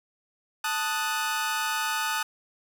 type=chord; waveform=sawtooth; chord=D# diminished; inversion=second; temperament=equal; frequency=880 / 1244.5 / 1480 Hz; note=A5 / D#6 / F#6; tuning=0 / 0 / 0 cents; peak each=-27 dBFS; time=0.64-2.23 s; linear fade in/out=5 ms; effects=none